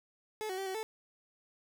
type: tone with pitch steps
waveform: 30% pulse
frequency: 431.1 / 374.2 / 387.1 / 377.9 / 439.6 Hz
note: A4 / F#4 / G4 / F#4 / A4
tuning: -35 / +20 / -22 / +37 / -2 cents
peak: -33 dBFS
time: 0.41-0.83 s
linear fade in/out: 0 ms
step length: 84 ms
effects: none